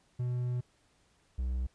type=tone pair in turn; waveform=triangle; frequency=123.47 / 62.96 Hz; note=B2 / B1; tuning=0 / +34 cents; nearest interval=octave; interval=1166 cents; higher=first; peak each=-28 dBFS; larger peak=neither; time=0.19-0.61 / 1.38-1.67 s; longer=first; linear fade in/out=10 ms; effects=pink hiss -69 dBFS RMS until 1.74 s + resampled to 22050 Hz